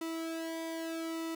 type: tone with flanger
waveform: sawtooth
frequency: 327 Hz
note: E4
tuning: 14 cents flat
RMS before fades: -38 dBFS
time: 0.01-1.35 s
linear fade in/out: 5 ms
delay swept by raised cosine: 1.8 to 2.34 ms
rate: 0.8 Hz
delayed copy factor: -0.8
effects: none